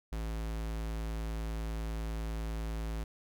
square tone, 55 Hz, A1, in tune, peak -35 dBFS, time 0.12-3.04 s, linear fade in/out 5 ms, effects none

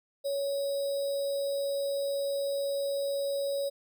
sine tone with sample-and-hold, 558 Hz, C#5, 11 cents sharp, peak -28 dBFS, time 0.24-3.7 s, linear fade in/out 20 ms, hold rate 4410 Hz, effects none

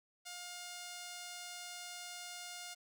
5% pulse tone, 710 Hz, F5, 28 cents sharp, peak -34 dBFS, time 0.25-2.75 s, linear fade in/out 20 ms, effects none

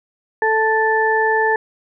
harmonic tone, 440 Hz, A4, in tune, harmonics 1 / 2 / 4, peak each -18 / -18 / -18 dBFS, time 0.42-1.56 s, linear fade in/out 2 ms, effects none

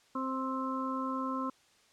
harmonic tone, 262.9 Hz, C4, 8 cents sharp, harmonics 1 / 2 / 4 / 5, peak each -35 / -42 / -36 / -40 dBFS, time 0.15-1.5 s, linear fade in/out 5 ms, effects white hiss -65 dBFS RMS until 1.92 s + low-pass 7000 Hz 12 dB/octave

